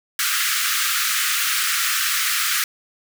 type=high-pass noise; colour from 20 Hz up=pink; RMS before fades=-21 dBFS; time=0.19-2.64 s; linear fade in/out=2 ms; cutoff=1200 Hz; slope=96 dB/octave; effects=none